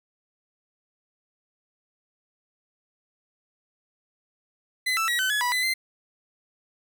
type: tone with pitch steps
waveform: 30% pulse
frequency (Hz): 2022 / 1324 / 1917 / 1523 / 1694 / 980 / 2008 / 2075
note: B6 / E6 / A#6 / F#6 / G#6 / B5 / B6 / C7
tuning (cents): +40 / +7 / +48 / +50 / +34 / -14 / +28 / -15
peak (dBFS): -20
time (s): 4.86-5.74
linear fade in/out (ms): 10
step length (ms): 110
effects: none